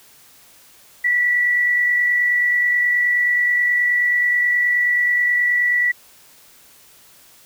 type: tone with amplitude modulation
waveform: sine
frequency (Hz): 1953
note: B6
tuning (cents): -20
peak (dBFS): -13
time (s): 1.04-5.92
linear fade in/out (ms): 10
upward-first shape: sine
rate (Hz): 49.4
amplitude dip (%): 30
effects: white hiss -49 dBFS RMS until 7.45 s